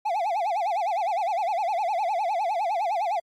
triangle tone with vibrato, 763 Hz, G5, 47 cents flat, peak -21 dBFS, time 0.05-3.2 s, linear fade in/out 10 ms, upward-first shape sine, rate 9.8 Hz, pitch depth 230 cents each way, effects AAC 48 kbps

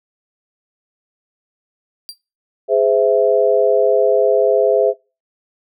40% pulse tone with exponential decay, 4728 Hz, D8, 11 cents sharp, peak -23 dBFS, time 2.09-2.18 s, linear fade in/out 0 ms, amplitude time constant 18 ms
sine chord, Ab augmented, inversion none, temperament equal with one note detuned, 415.3 / 515.7 / 659.3 Hz, Ab4 / C5 / E5, 0 / -25 / 0 cents, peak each -15 dBFS, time 2.68-4.94 s, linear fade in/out 50 ms
effects noise-tail reverb RT60 0.3 s tail -24 dB re dry

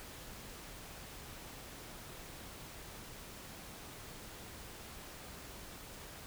silence, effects pink hiss -50 dBFS RMS until 6.26 s

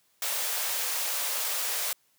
white high-pass noise, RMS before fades -30 dBFS, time 0.22-1.93 s, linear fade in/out 2 ms, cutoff 450 Hz, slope 48 dB/octave, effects white hiss -68 dBFS RMS until 2.18 s + high-pass 80 Hz 12 dB/octave

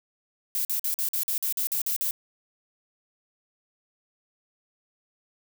violet noise bursts, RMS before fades -27 dBFS, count 11, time 0.55-2.109 s, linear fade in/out 0 ms, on 99 ms, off 47 ms, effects none

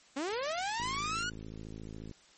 sawtooth linear sweep, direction up, 257.6 to 1480 Hz, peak -29 dBFS, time 0.16-1.3 s, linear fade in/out 10 ms
white band-stop noise, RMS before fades -44 dBFS, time 0.3-1.23 s, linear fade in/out 0 ms, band 400 to 1500 Hz, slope 48 dB/octave
click train, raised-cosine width 3 ms, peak -32 dBFS, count 72, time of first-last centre 0.8-2.112 s, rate 54.1 Hz
effects white hiss -61 dBFS RMS until 2.37 s + MP3 32 kbps

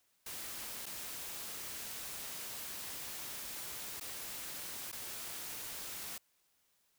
white noise with dropouts, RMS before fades -44 dBFS, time 0.26-6.18 s, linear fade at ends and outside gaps 5 ms, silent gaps 0.858-0.863 / 3.999-4.009 / 4.917-4.926 s, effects white hiss -75 dBFS RMS until 6.98 s

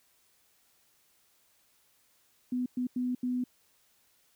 sine tone bursts at uneven times, 249.4 Hz, B3, 17 cents sharp, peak -28 dBFS, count 4, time 2.52-2.66 / 2.77-2.87 / 2.96-3.15 / 3.23-3.44 s, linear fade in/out 5 ms, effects white hiss -68 dBFS RMS until 4.35 s

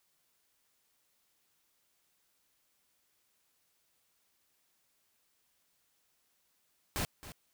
pink noise with echo, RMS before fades -34 dBFS, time 6.96-7.05 s, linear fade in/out 0 ms, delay 270 ms, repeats 1, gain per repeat -14 dB, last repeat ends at 7.32 s, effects white hiss -75 dBFS RMS until 7.53 s

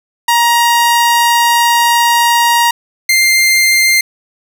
sawtooth tone pair in turn, 943 / 2098 Hz, A#5 / C7, +20 / +4 cents, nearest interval octave + major second, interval 1384 cents, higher second, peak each -4 dBFS, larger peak neither, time 0.28-2.71 / 3.09-4.01 s, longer first, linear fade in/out 5 ms, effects none

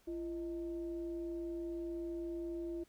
sine tone with frequency modulation, 340 Hz, F4, 46 cents flat, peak -38 dBFS, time 0.07-2.84 s, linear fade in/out 10 ms, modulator 285 Hz, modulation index 0.41, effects pink hiss -70 dBFS RMS until 2.88 s

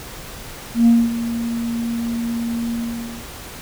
sine tone with ADSR envelope, 233.1 Hz, A#3, in tune, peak -6 dBFS, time 0.74-3.28 s, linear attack 130 ms, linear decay 230 ms, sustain -14 dB, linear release 530 ms, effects tanh soft clip ceiling -6 dBFS + pink hiss -35 dBFS RMS until 3.61 s

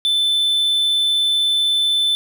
triangle tone, 3524 Hz, A7, 2 cents sharp, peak -13 dBFS, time 0.05-2.15 s, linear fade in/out 0 ms, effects none

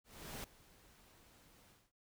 pink noise with ADSR envelope, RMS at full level -45 dBFS, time 0.04-1.92 s, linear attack 400 ms, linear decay 3 ms, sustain -20 dB, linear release 220 ms, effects none

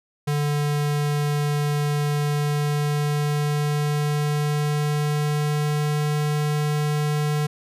square tone with pitch glide, 146.83 to 149.14 Hz, D3 to D3, 0 to +27 cents, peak -21 dBFS, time 0.27-7.47 s, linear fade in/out 10 ms, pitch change +27 cents, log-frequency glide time 2.11-6.12 s, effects resampled to 32000 Hz

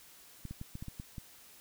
clicks, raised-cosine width 5 ms, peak -29 dBFS, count 8, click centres 0.453 / 0.51 / 0.614 / 0.754 / 0.825 / 0.883 / 0.999 / 1.182 s, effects white hiss -57 dBFS RMS until 1.6 s

